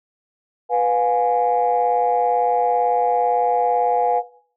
sine chord, F diminished, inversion second, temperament equal with one note detuned, 493.9 / 712.7 / 830.6 Hz, Cb5 / F5 / Ab5, 0 / +35 / 0 cents, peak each -19 dBFS, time 0.69-4.23 s, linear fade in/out 50 ms, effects noise-tail reverb RT60 0.5 s tail -17 dB re dry + tanh soft clip ceiling -8 dBFS

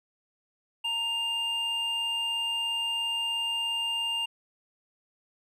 triangle tone pair together, 923 / 2806 Hz, A#5 / F7, -17 / +8 cents, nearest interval octave + perfect fifth, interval 1925 cents, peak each -36 / -26 dBFS, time 0.84-4.26 s, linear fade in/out 10 ms, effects resampled to 32000 Hz

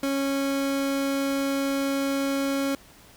30% pulse tone, 275.3 Hz, C#4, 12 cents flat, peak -21 dBFS, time 0.03-2.75 s, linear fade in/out 2 ms, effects pink hiss -52 dBFS RMS until 3.16 s

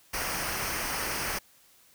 pink noise with comb filter, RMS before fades -32 dBFS, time 0.13-1.39 s, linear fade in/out 10 ms, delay 0.27 ms, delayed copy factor -0.6, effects white hiss -60 dBFS RMS until 1.94 s

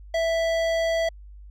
triangle tone with hard clipping, 659.3 Hz, E5, in tune, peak -23 dBFS, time 0.14-1.09 s, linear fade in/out 5 ms, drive 18 dB, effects added 50 Hz sine -41 dBFS peak until 1.5 s

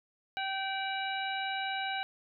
harmonic tone with a mistuned harmonic, 775 Hz, G5, 20 cents flat, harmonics 1 / 2 / 3 / 4 / 5, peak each -35 / -38 / -40 / -41 / -42 dBFS, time 0.37-2.03 s, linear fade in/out 0 ms, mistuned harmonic 4, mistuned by -110 cents, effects none

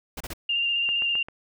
pink noise bursts, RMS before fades -34 dBFS, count 3, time 0.17-0.335 s, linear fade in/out 5 ms, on 35 ms, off 30 ms
sine tone with vibrato, 2794 Hz, F7, in tune, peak -22 dBFS, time 0.49-1.23 s, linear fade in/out 5 ms, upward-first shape square, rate 15 Hz, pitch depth 16 cents each way
click train, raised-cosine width 0.5 ms, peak -24 dBFS, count 4, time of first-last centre 0.89-1.285 s, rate 7.59 Hz
effects none

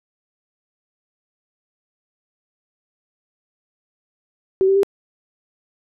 sine tone with pitch steps, 381.1 / 388.7 / 396.4 Hz, G4 / G4 / G4, -49 / -15 / +19 cents, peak -12 dBFS, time 4.61-4.832 s, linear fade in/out 0 ms, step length 74 ms, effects none

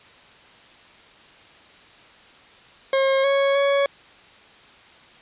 40% pulse tone with pitch steps, 538 / 553 / 559 Hz, C5 / C#5 / C#5, +48 / -4 / +14 cents, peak -16 dBFS, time 2.93-3.86 s, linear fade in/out 2 ms, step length 310 ms, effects white hiss -49 dBFS RMS until 5.21 s + resampled to 8000 Hz

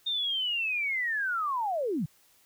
sine linear sweep, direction down, 3677 to 127.3 Hz, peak -27 dBFS, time 0.06-2.06 s, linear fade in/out 10 ms, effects white hiss -63 dBFS RMS until 2.45 s

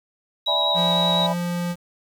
sine tone with vibrato, 3846 Hz, B7, 47 cents flat, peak -20 dBFS, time 0.46-1.27 s, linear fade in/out 10 ms, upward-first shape square, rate 10 Hz, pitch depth 10 cents each way
sine chord, E dominant seventh, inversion third, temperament equal, 587.3 / 659.3 / 830.6 / 987.8 Hz, D5 / E5 / G#5 / B5, 0 / 0 / 0 / 0 cents, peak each -27 dBFS, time 0.47-1.34 s, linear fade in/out 20 ms
square tone, 174.61 Hz, F3, in tune, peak -24 dBFS, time 0.74-1.76 s, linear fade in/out 50 ms
effects 8-bit

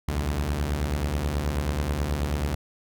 sawtooth beating tone pair, 64.8 / 74.1 Hz, C2 / D2, -16 / +16 cents, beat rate 9.3 Hz, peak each -26 / -22 dBFS, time 0.08-2.55 s, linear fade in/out 5 ms, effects none

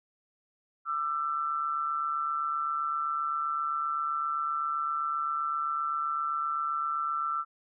sine tone pair together, 1191 / 1338.7 Hz, D6 / E6, +24 / +26 cents, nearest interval major second, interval 202 cents, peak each -34 / -29 dBFS, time 0.85-7.45 s, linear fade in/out 50 ms, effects none

